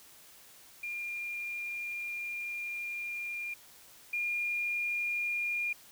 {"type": "tone pair in turn", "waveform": "sine", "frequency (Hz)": [2404, 2416], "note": ["D7", "D7"], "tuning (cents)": [40, 48], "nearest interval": "unison", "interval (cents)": 8, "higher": "second", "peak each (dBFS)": [-35, -30], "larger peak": "second", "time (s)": [[0.83, 3.54], [4.13, 5.73]], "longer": "first", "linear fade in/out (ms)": 5, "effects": ["white hiss -56 dBFS RMS until 5.91 s"]}